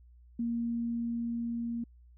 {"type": "tone with level ramp", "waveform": "sine", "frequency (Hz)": 234, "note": "A#3", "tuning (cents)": 7, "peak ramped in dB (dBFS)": [-29, -32], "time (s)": [0.39, 1.84], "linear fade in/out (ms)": 5, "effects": ["added 60 Hz sine -54 dBFS peak until 2.17 s"]}